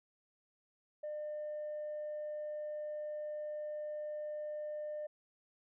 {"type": "tone", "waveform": "sine", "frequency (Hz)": 602, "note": "D5", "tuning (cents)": 43, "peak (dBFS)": -37, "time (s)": [1.03, 5.07], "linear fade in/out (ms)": 10, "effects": ["tanh soft clip ceiling -36 dBFS"]}